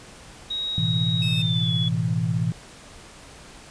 sine tone with pitch glide, 3797 to 3402 Hz, A#7 to G#7, +31 to +41 cents, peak -25 dBFS, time 0.5-1.89 s, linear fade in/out 10 ms, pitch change -190 cents, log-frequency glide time 1.2-1.72 s
sine chord, A suspended second, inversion none, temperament equal with one note detuned, 110 / 126.43 / 164.81 Hz, A2 / B2 / E3, 0 / +41 / 0 cents, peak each -26 / -26 / -24 dBFS, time 0.78-2.52 s, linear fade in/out 0 ms
40% pulse tone, 2605 Hz, E7, 21 cents flat, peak -30 dBFS, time 1.22-1.42 s, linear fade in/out 2 ms
effects pink hiss -45 dBFS RMS until 3.7 s + resampled to 22050 Hz

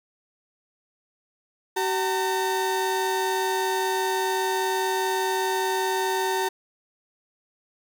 35% pulse tone pair together, 380.6 / 909 Hz, F#4 / A#5, +49 / -44 cents, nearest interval octave + minor third, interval 1507 cents, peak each -24 / -24 dBFS, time 1.76-6.49 s, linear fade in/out 10 ms, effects none

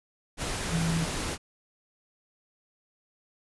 sine tone in noise, 164.81 Hz, E3, in tune, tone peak -25 dBFS, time 0.7-1.07 s, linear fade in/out 50 ms, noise pink, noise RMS -32 dBFS, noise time 0.37-1.38 s, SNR +4 dB, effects resampled to 24000 Hz

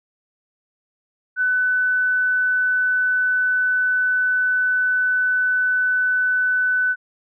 sine tone, 1500 Hz, F#6, 23 cents sharp, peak -16 dBFS, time 1.36-6.96 s, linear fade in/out 50 ms, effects none

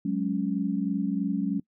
sine chord, F# suspended second, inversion none, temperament just, 185 / 208.1 / 277.5 Hz, F#3 / G#3 / C#4, 0 / +4 / +2 cents, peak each -29 dBFS, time 0.05-1.6 s, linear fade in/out 5 ms, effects noise-tail reverb RT60 0.1 s tail -24 dB re dry

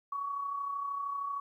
sine tone with amplitude modulation, 1124 Hz, C#6, 24 cents sharp, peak -31 dBFS, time 0.12-1.4 s, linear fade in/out 5 ms, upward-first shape sine, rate 33 Hz, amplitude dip 45%, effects 12-bit

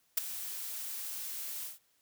blue noise with ADSR envelope, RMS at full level -26 dBFS, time 0.17-1.79 s, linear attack 7 ms, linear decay 14 ms, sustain -14 dB, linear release 160 ms, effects white hiss -72 dBFS RMS until 2.01 s

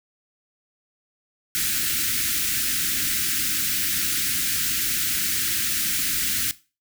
white band-stop noise, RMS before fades -24 dBFS, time 1.55-6.51 s, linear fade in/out 0 ms, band 340 to 1400 Hz, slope 48 dB/octave, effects noise-tail reverb RT60 0.3 s tail -17 dB re dry

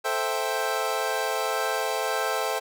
25% pulse chord, A minor seventh, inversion none, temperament equal, 440 / 523.3 / 659.3 / 784 Hz, A4 / C5 / E5 / G5, 0 / 0 / 0 / 0 cents, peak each -27 dBFS, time 0.04-2.6 s, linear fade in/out 20 ms, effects none

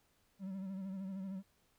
triangle tone with vibrato, 191.8 Hz, G3, 37 cents flat, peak -38 dBFS, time 0.39-1.43 s, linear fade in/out 50 ms, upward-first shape sine, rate 13 Hz, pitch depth 52 cents each way, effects pink hiss -74 dBFS RMS until 1.78 s

